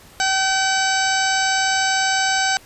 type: harmonic tone with a mistuned harmonic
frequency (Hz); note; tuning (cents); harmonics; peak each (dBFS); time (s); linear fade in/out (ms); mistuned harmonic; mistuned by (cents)
767; G5; -38; 1 / 2 / 3 / 4 / 5 / 6 / 7 / 8 / 10; -21 / -21 / -29 / -29 / -29 / -27 / -31 / -27 / -29; 0.2-2.57; 0; 4; -39
effects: pink hiss -46 dBFS RMS until 2.65 s + resampled to 32000 Hz